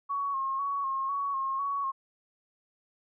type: tone with vibrato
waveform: sine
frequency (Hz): 1098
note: C#6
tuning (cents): -17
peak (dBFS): -28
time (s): 0.09-1.92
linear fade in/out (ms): 20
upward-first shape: square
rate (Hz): 2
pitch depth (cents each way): 35
effects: none